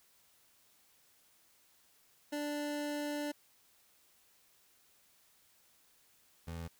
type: tone pair in turn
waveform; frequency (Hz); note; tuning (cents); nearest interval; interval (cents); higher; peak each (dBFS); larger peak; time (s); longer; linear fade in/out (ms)
25% pulse; 293.7 / 83.42; D4 / E2; 0 / +21; octave + minor seventh; 2179; first; -32 / -37; first; 2.32-3.32 / 6.47-6.68; first; 10
effects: white hiss -68 dBFS RMS until 6.79 s